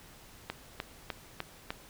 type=click train; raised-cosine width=0.3 ms; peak=-18 dBFS; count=5; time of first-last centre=0.5-1.705 s; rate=3.32 Hz; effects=pink hiss -54 dBFS RMS until 1.89 s